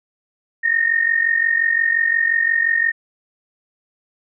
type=tone with amplitude modulation; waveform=sine; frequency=1841 Hz; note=A#6; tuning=22 cents flat; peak=-11 dBFS; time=0.63-2.92 s; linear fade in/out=20 ms; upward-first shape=sine; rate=45.7 Hz; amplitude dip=75%; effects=none